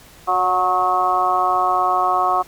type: harmonic tone with a mistuned harmonic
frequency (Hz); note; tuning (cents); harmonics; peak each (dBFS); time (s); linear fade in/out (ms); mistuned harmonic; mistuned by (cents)
182.8; F#3; -21; 2 / 3 / 4 / 5 / 6 / 7; -28 / -30 / -18 / -28 / -18 / -23; 0.27-2.43; 20; 3; +48
effects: pink hiss -45 dBFS RMS until 2.47 s + MP3 96 kbps